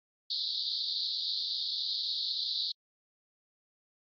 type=band-pass noise; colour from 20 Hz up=white; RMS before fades=-34 dBFS; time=0.3-2.72 s; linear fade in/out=5 ms; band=3600 to 4700 Hz; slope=96 dB/octave; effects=AAC 64 kbps